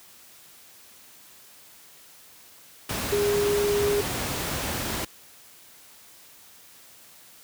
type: tone in noise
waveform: sine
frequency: 409.6 Hz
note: G#4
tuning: 24 cents flat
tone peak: -21 dBFS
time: 3.12-4.01 s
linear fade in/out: 5 ms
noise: pink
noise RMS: -29 dBFS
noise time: 2.89-5.05 s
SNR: +5 dB
effects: white hiss -51 dBFS RMS until 7.43 s + high-pass 60 Hz 12 dB/octave